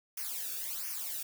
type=noise with flanger; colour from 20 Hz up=blue; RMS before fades=-38 dBFS; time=0.17-1.23 s; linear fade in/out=5 ms; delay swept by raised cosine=0.25 to 1 ms; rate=1.4 Hz; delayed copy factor=-0.95; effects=none